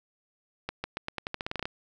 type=accelerating click train; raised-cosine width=0.3 ms; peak=-16 dBFS; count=14; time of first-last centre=0.69-1.655 s; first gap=150 ms; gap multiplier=0.87; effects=none